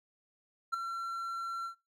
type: tone with ADSR envelope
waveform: triangle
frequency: 1358 Hz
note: F6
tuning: 49 cents flat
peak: -24 dBFS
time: 0.72-1.75 s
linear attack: 20 ms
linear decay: 7 ms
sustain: -9 dB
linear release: 99 ms
effects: noise-tail reverb RT60 0.2 s tail -19 dB re dry